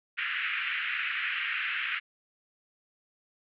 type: band-pass noise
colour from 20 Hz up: white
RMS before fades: -32 dBFS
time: 0.17-2 s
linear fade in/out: 20 ms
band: 1400 to 2800 Hz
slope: 48 dB/octave
effects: none